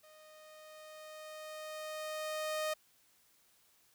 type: tone with level ramp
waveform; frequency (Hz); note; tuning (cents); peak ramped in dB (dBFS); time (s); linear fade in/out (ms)
sawtooth; 619; D#5; -9; -54 to -29; 0.03-2.74; 10
effects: white hiss -69 dBFS RMS until 3.94 s